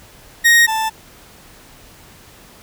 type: tone pair in turn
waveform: 40% pulse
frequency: 1870 / 882.5 Hz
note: A#6 / A5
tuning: +5 / +5 cents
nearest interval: octave + minor second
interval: 1300 cents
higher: first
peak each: -7 / -16 dBFS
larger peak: first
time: 0.44-0.67 / 0.67-0.9 s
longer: neither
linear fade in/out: 20 ms
effects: pink hiss -44 dBFS RMS until 2.62 s